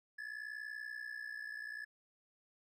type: ring-modulated tone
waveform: triangle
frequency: 1716 Hz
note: A6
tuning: 44 cents flat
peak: -38 dBFS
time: 0.18-1.85 s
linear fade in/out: 10 ms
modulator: 30.3 Hz
effects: none